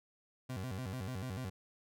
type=tone with vibrato; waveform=30% pulse; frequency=110 Hz; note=A2; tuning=in tune; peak=-36 dBFS; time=0.49-1.5 s; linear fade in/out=10 ms; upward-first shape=square; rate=6.8 Hz; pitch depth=270 cents each way; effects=none